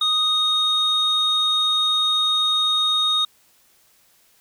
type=tone pair together; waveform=sine; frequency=1244.5 / 3724 Hz; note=D#6 / A#7; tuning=0 / -2 cents; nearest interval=octave + perfect fifth; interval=1898 cents; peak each=-23 / -16 dBFS; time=0.01-3.25 s; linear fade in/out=5 ms; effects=tanh soft clip ceiling -13 dBFS + white hiss -58 dBFS RMS until 4.4 s